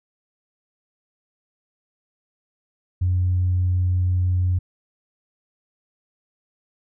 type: tone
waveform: sine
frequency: 90.6 Hz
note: F#2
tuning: 36 cents flat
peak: -16 dBFS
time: 3.01-4.59 s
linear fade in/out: 10 ms
effects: tanh soft clip ceiling -13 dBFS